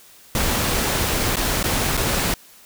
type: noise with dropouts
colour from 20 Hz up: pink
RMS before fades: -21 dBFS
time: 0.35-2.34 s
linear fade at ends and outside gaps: 1 ms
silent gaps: 1.358-1.368 / 1.629-1.64 / 1.969-1.975 s
effects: white hiss -48 dBFS RMS until 2.65 s